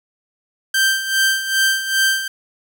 sawtooth tone with tremolo, 1568 Hz, G6, in tune, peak -9 dBFS, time 0.74-2.28 s, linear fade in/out 5 ms, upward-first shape sine, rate 2.5 Hz, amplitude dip 70%, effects 7-bit

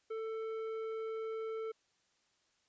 triangle tone with tanh clipping, 443.9 Hz, A4, 15 cents sharp, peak -39 dBFS, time 0.1-1.72 s, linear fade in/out 10 ms, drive 14 dB, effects white hiss -75 dBFS RMS until 2.68 s + resampled to 16000 Hz

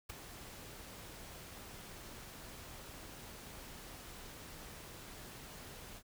pink noise with ADSR envelope, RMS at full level -43 dBFS, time 0.09-6.03 s, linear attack 10 ms, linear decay 12 ms, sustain -8 dB, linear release 64 ms, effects none

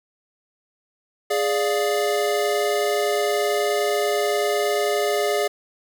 square chord, D diminished, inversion second, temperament equal, 415.3 / 587.3 / 698.5 Hz, Ab4 / D5 / F5, 0 / 0 / 0 cents, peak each -23 / -25 / -27 dBFS, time 1.3-5.48 s, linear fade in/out 10 ms, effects none

